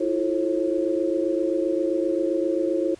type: tone cluster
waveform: sine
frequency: 324.5 / 352.1 / 434 / 540 Hz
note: E4 / F4 / A4 / C#5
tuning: -27 / +14 / -24 / -45 cents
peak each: -25 / -25 / -32 / -26 dBFS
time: 0-2.95 s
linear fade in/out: 10 ms
effects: pink hiss -52 dBFS RMS until 2.99 s + resampled to 22050 Hz